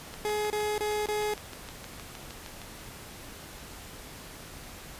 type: click train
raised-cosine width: 0.2 ms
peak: -24 dBFS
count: 17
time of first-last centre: 0.14-2.617 s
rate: 6.46 Hz
type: tone bursts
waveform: 30% pulse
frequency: 421.3 Hz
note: G#4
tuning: 25 cents sharp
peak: -25 dBFS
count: 4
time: 0.25-1.337 s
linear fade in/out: 0 ms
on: 250 ms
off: 29 ms
effects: pink hiss -45 dBFS RMS until 4.99 s + resampled to 32000 Hz